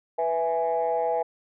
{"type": "chord", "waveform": "sine", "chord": "E major", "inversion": "second", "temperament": "equal", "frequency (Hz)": [493.9, 659.3, 830.6], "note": ["B4", "E5", "G#5"], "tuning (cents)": [0, 0, 0], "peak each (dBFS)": -26, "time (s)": [0.18, 1.23], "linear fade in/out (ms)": 10, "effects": ["tanh soft clip ceiling -16 dBFS"]}